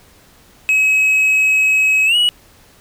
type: tone with pitch glide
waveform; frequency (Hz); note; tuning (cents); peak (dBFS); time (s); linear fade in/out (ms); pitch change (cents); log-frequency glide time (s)
triangle; 2557 to 2920; D#7 to F#7; +47 to -24; -9; 0.69-2.29; 0; +229; 2.06-2.16
effects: pink hiss -48 dBFS RMS until 2.8 s